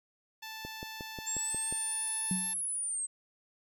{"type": "tone", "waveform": "10% pulse", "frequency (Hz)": 880, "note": "A5", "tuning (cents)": 0, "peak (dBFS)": -33, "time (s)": [0.42, 2.54], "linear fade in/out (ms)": 10}
{"type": "click train", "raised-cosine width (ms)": 2, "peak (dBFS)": -28, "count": 7, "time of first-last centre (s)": [0.65, 1.725], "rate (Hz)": 5.58}
{"type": "linear two-way sweep", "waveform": "sine", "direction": "up then down", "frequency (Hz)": [7320, 11175, 8140], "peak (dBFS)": -32, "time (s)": [1.26, 3.07], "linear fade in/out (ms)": 20, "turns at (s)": 2.49}
{"type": "tone with exponential decay", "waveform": "sine", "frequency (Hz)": 185, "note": "F#3", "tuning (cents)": 0, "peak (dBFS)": -27, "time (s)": [2.31, 2.62], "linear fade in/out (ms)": 2, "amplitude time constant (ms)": 67}
{"effects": []}